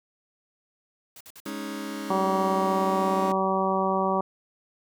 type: noise bursts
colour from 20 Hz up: white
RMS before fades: -46 dBFS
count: 4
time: 1.16-1.5 s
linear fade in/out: 2 ms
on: 46 ms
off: 52 ms
type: chord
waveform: sawtooth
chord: Ab suspended fourth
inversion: none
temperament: just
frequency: 207.7 / 276.9 / 311.5 Hz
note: Ab3 / Db4 / Eb4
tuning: 0 / -2 / +2 cents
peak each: -32 dBFS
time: 1.46-3.32 s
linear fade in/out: 2 ms
type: harmonic tone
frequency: 191 Hz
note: G3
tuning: 45 cents flat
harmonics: 1 / 2 / 3 / 4 / 5 / 6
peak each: -29 / -29 / -29 / -29 / -29 / -29 dBFS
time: 2.1-4.21 s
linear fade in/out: 5 ms
effects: none